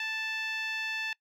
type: tone with band-pass filter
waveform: 10% pulse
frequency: 880 Hz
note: A5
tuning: in tune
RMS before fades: -34 dBFS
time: 0-1.13 s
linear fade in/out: 2 ms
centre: 2200 Hz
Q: 2.3
effects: noise-tail reverb RT60 0.1 s tail -23 dB re dry